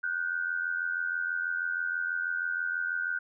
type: tone pair together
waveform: sine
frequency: 1448.8 / 1535 Hz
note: F#6 / G6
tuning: -37 / -37 cents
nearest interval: minor second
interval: 100 cents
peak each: -31 / -32 dBFS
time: 0.03-3.19 s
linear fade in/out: 10 ms
effects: none